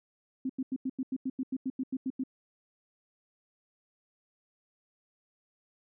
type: tone bursts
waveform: sine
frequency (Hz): 261.6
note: C4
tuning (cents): 0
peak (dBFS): -29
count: 14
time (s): 0.45-2.237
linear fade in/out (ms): 5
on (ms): 45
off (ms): 89
effects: none